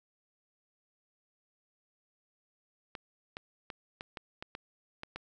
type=clicks; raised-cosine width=0.3 ms; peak=-24 dBFS; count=9; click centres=2.952 / 3.369 / 3.702 / 4.009 / 4.172 / 4.425 / 4.551 / 5.034 / 5.16 s; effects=none